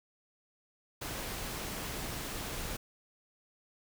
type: noise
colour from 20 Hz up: pink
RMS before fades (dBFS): -39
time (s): 1.01-2.77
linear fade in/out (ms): 10
effects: none